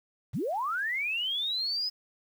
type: linear sweep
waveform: sine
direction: up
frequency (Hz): 78.7 to 5100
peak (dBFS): -28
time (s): 0.33-1.9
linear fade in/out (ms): 20
effects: 9-bit